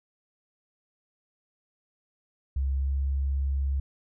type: tone with pitch glide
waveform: sine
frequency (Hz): 67.6 to 68.5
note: C#2 to C#2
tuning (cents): -43 to -20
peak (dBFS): -24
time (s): 2.56-3.8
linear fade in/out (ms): 5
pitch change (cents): +23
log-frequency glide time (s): 2.78-2.89
effects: none